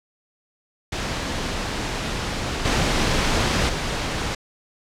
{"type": "noise with level steps", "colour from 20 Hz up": "pink", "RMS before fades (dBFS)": [-26, -20, -25], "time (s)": [0.92, 4.35], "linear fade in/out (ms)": 5, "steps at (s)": [2.65, 3.69], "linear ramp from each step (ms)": 2, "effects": ["low-pass 6000 Hz 12 dB/octave"]}